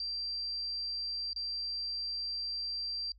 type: tone with dropouts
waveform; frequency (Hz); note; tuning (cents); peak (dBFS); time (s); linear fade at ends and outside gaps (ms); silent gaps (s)
sine; 4711; D8; +5; -34; 0-3.12; 2; 1.332-1.361
effects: noise-tail reverb RT60 0.1 s tail -26 dB re dry + added 50 Hz sine -56 dBFS peak until 3.18 s